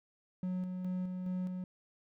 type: tone with tremolo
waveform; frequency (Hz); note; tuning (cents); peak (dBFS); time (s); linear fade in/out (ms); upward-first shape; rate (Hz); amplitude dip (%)
triangle; 183.1; F#3; -18; -31; 0.43-1.64; 2; square; 2.4; 35
effects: none